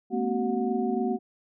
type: tone cluster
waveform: sine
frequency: 217.2 / 240 / 267.5 / 377.6 / 726 Hz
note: A3 / B3 / C4 / F#4 / F#5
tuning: -22 / -49 / +38 / +35 / -33 cents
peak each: -32 / -28 / -35 / -29 / -33 dBFS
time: 0.1-1.19 s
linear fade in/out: 50 ms
effects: none